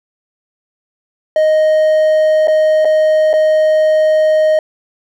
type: tone with dropouts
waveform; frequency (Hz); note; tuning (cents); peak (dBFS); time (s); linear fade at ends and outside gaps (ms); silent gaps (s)
triangle; 622.3; D#5; 0; -6; 1.36-4.59; 2; 2.473-2.481 / 2.848-2.853 / 3.331-3.337
effects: none